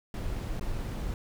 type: noise with dropouts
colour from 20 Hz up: brown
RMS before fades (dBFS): -33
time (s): 0.14-1.14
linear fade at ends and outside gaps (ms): 1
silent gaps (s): 0.596-0.61
effects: none